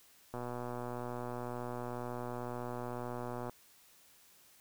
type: click train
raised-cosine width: 1 ms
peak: -27 dBFS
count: 386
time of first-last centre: 0.34-3.496 s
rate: 122 Hz
effects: white hiss -63 dBFS RMS until 4.6 s